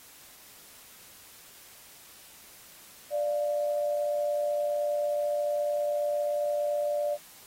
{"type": "tone pair together", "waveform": "sine", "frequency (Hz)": [588.5, 698.5], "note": ["D5", "F5"], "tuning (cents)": [3, 0], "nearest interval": "minor third", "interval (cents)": 297, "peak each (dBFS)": [-26, -36], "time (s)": [3.1, 7.18], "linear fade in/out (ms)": 50, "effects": ["white hiss -52 dBFS RMS until 7.46 s", "AAC 48 kbps"]}